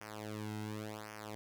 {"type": "tone with flanger", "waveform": "sawtooth", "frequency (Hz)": 106.9, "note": "A2", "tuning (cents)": -49, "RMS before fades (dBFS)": -44, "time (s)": [0.01, 1.35], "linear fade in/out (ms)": 0, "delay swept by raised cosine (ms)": [0.25, 1.75], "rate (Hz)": 0.9, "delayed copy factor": -0.95, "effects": []}